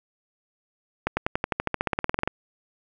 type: accelerating click train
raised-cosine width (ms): 0.5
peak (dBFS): -8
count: 19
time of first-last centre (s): 1.07-2.276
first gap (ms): 100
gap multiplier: 0.95
effects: none